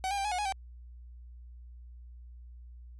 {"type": "tone with pitch steps", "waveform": "45% pulse", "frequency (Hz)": [757, 806, 788, 839, 727, 833, 774], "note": ["F#5", "G5", "G5", "G#5", "F#5", "G#5", "G5"], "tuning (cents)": [39, 48, 9, 17, -31, 5, -22], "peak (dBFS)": -30, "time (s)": [0.04, 0.523], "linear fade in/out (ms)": 0, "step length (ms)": 69, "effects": ["added 60 Hz sine -46 dBFS peak until 2.99 s", "resampled to 24000 Hz"]}